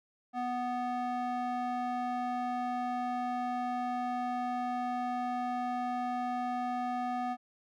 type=tone with band-pass filter; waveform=square; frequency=246.9 Hz; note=B3; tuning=in tune; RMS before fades=-34 dBFS; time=0.33-7.37 s; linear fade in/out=50 ms; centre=780 Hz; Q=1.7; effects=none